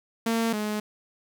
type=tone pair in turn; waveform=sawtooth; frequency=228 / 211.3 Hz; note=A#3 / G#3; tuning=-38 / +30 cents; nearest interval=minor second; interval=132 cents; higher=first; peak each=-19 / -23 dBFS; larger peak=first; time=0.26-0.53 / 0.53-0.8 s; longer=neither; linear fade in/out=5 ms; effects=9-bit